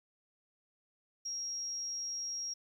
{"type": "tone", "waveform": "sine", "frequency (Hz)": 5610, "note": "F8", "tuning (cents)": 7, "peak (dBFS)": -36, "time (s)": [1.25, 2.54], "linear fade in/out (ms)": 10, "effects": ["11-bit"]}